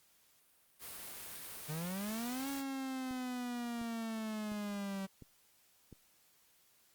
white noise, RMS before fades -47 dBFS, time 0.79-2.64 s, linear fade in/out 50 ms
45% pulse linear two-way sweep, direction up then down, 147.6 to 277.1 to 192 Hz, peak -38 dBFS, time 1.68-5.07 s, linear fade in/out 20 ms, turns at 2.49 s
click train, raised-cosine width 3 ms, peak -39 dBFS, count 5, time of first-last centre 3.11-5.927 s, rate 1.42 Hz
effects white hiss -69 dBFS RMS until 6.94 s + Opus 48 kbps

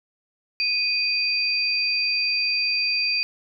sine tone pair together, 2481 / 4684 Hz, D#7 / D8, -6 / -5 cents, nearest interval major seventh, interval 1101 cents, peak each -23 dBFS, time 0.6-3.23 s, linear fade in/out 0 ms, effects none

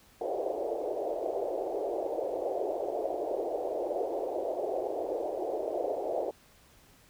white band-pass noise, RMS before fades -33 dBFS, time 0.21-6.31 s, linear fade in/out 2 ms, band 350 to 700 Hz, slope 48 dB/octave, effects pink hiss -60 dBFS RMS until 7.09 s

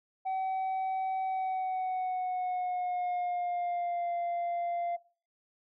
sine tone with pitch glide, 760 to 692.9 Hz, F#5 to F5, +46 to -14 cents, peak -27 dBFS, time 0.25-4.97 s, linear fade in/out 20 ms, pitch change -160 cents, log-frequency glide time 1.24-4.13 s, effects noise-tail reverb RT60 0.4 s tail -21 dB re dry + tanh soft clip ceiling -29 dBFS

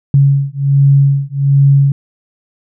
sine beating tone pair, 138.59 / 139.89 Hz, C#3 / C#3, 0 / +16 cents, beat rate 1.3 Hz, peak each -10 dBFS, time 0.14-1.92 s, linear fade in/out 2 ms, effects none

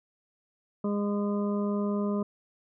harmonic tone, 204.5 Hz, G#3, 26 cents flat, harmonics 1 / 2 / 3 / 5 / 6, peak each -27 / -33 / -37 / -41 / -43 dBFS, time 0.84-2.23 s, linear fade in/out 5 ms, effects none

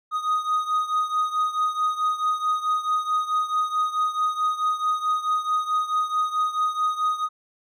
triangle beating tone pair, 1244.5 / 1249.1 Hz, D#6 / D#6, 0 / +6 cents, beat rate 4.6 Hz, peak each -21 / -25 dBFS, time 0.11-7.29 s, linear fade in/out 50 ms, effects none

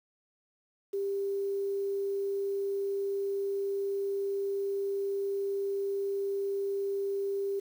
sine tone with quantisation, 396.2 Hz, G4, 18 cents sharp, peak -29 dBFS, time 0.93-7.6 s, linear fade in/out 10 ms, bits 9, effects none

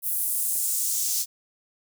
white noise with high-pass filter sweep, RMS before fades -26 dBFS, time 0.02-1.26 s, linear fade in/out 50 ms, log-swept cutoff 12000 to 5600 Hz, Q 1.7, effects none

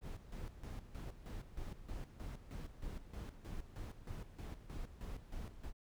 brown noise with tremolo, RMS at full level -45 dBFS, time 0.01-5.73 s, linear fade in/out 50 ms, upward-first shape square, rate 3.2 Hz, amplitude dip 70%, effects none

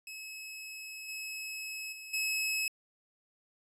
sawtooth tone with level steps, 2577 Hz, E7, 40 cents flat, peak -39 / -35 / -41 / -27 dBFS, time 0.07-2.68 s, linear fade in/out 2 ms, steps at 1.08 / 1.92 / 2.13 s, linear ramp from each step 10 ms, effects resampled to 32000 Hz

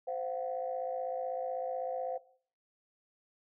sine tone cluster, 519 / 692 / 748 Hz, C5 / F5 / F#5, -14 / -16 / +19 cents, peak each -36 / -39 / -39 dBFS, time 0.07-2.18 s, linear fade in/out 10 ms, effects noise-tail reverb RT60 0.5 s tail -18 dB re dry + tanh soft clip ceiling -24 dBFS

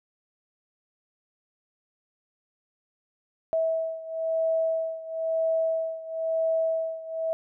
sine beating tone pair, 649 / 650 Hz, E5 / E5, -27 / -24 cents, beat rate 1 Hz, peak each -26 / -29 dBFS, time 3.53-7.33 s, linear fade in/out 0 ms, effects none

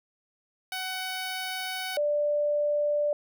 10% pulse / sine tone pair in turn, 749 / 589 Hz, F#5 / D5, +21 / +5 cents, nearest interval major third, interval 416 cents, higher first, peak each -23 dBFS, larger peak neither, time 0.72-1.97 / 1.97-3.13 s, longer first, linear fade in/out 2 ms, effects none

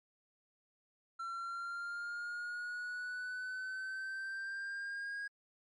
triangle exponential sweep, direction up, 1353 to 1641 Hz, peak -37 dBFS, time 1.19-5.28 s, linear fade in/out 10 ms, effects MP3 48 kbps

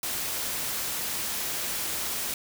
white noise, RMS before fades -31 dBFS, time 0.03-2.34 s, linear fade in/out 2 ms, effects none

